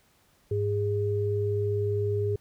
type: tone pair together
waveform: sine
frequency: 102.6 / 410 Hz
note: G#2 / G#4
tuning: -21 / -22 cents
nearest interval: 2 octaves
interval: 2399 cents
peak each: -27 dBFS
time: 0.51-2.36 s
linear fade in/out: 5 ms
effects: pink hiss -64 dBFS RMS until 2.4 s